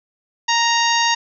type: harmonic tone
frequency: 932.3 Hz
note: A#5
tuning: in tune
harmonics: 1 / 2 / 3 / 4 / 5 / 6 / 7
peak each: -18 / -21 / -23 / -24 / -25 / -26 / -26 dBFS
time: 0.48-1.15 s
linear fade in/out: 10 ms
effects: none